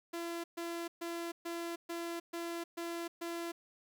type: tone bursts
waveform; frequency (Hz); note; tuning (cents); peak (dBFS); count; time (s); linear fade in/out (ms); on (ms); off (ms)
sawtooth; 339; E4; +49; -34; 8; 0.13-3.52; 10; 310; 130
effects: 11-bit